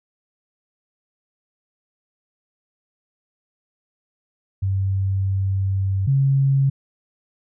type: tone pair in turn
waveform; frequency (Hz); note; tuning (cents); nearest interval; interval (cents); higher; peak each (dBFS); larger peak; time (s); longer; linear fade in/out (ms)
sine; 96.6 / 136.61; G2 / C#3; -25 / -25; tritone; 600; second; -18 / -14; second; 4.62-6.07 / 6.07-6.7; first; 10
effects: none